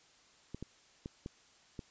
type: clicks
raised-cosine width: 3 ms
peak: -28 dBFS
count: 5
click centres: 0.546 / 0.626 / 1.059 / 1.261 / 1.792 s
effects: white hiss -64 dBFS RMS until 1.9 s + resampled to 16000 Hz